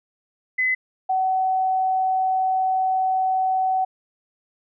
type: tone pair in turn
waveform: sine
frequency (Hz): 2024 / 754.2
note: B6 / F#5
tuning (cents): +42 / +33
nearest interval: octave + perfect fourth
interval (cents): 1709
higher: first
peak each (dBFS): -18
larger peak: neither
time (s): 0.58-0.75 / 1.09-3.85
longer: second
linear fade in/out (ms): 10
effects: none